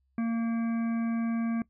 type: harmonic tone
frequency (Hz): 229.6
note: A#3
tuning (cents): -26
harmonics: 1 / 3 / 5 / 7 / 9 / 10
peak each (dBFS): -26 / -44 / -44 / -48 / -54 / -50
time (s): 0.18-1.62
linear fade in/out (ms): 2
effects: noise-tail reverb RT60 0.1 s tail -20 dB re dry + added 66 Hz sine -69 dBFS peak until 1.69 s